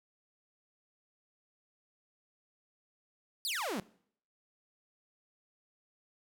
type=exponential sweep; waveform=sawtooth; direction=down; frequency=4978 to 170.9 Hz; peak=-30 dBFS; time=3.45-3.8 s; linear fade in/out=0 ms; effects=noise-tail reverb RT60 0.6 s tail -21 dB re dry